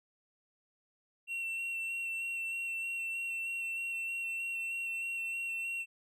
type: tone with vibrato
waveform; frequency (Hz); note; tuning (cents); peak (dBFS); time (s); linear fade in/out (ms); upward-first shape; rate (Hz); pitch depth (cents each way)
triangle; 2716; F7; -49; -33; 1.27-5.86; 50; square; 3.2; 11
effects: none